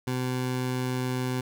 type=tone; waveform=20% pulse; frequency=127.2 Hz; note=C3; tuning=48 cents flat; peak=-22 dBFS; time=0.07-1.41 s; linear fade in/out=5 ms; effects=none